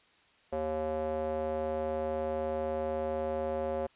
square tone with band-pass filter, 78 Hz, D#2, 5 cents sharp, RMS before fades -33 dBFS, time 0.52-3.87 s, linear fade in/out 10 ms, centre 570 Hz, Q 3.4, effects white hiss -64 dBFS RMS until 3.95 s + resampled to 8000 Hz

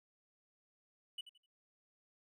triangle tone with echo, 2960 Hz, F#7, in tune, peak -39 dBFS, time 1.18-1.21 s, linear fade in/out 5 ms, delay 84 ms, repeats 3, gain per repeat -12 dB, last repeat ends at 1.462 s, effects none

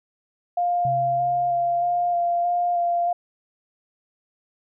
sine tone with vibrato, 698.5 Hz, F5, in tune, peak -19 dBFS, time 0.57-3.13 s, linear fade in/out 5 ms, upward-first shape square, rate 1.6 Hz, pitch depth 13 cents each way
sine tone with exponential decay, 132.6 Hz, C3, 23 cents sharp, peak -26 dBFS, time 0.85-2.42 s, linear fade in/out 2 ms, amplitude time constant 340 ms
effects none

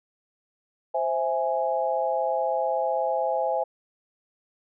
sine chord, C augmented, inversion none, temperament equal, 523.3 / 659.3 / 830.6 Hz, C5 / E5 / G#5, 0 / 0 / 0 cents, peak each -27 dBFS, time 0.94-3.64 s, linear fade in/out 10 ms, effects none

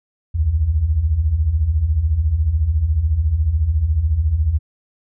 sine beating tone pair, 67.1 / 81.1 Hz, C2 / E2, +44 / -28 cents, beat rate 14 Hz, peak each -21 / -15 dBFS, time 0.34-4.59 s, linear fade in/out 20 ms, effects none

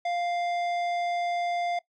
sine tone with tanh clipping, 698.5 Hz, F5, in tune, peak -28 dBFS, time 0.05-1.79 s, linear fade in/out 5 ms, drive 13 dB, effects noise-tail reverb RT60 0.1 s tail -19 dB re dry

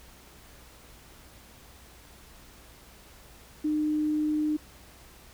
sine tone, 303.9 Hz, D#4, 41 cents flat, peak -24 dBFS, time 3.64-4.57 s, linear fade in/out 10 ms, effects added 60 Hz sine -56 dBFS peak until 5.33 s + pink hiss -53 dBFS RMS until 5.33 s

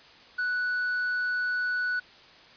triangle tone, 1480 Hz, F#6, in tune, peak -24 dBFS, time 0.38-2 s, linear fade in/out 10 ms, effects white hiss -52 dBFS RMS until 2.56 s + resampled to 11025 Hz

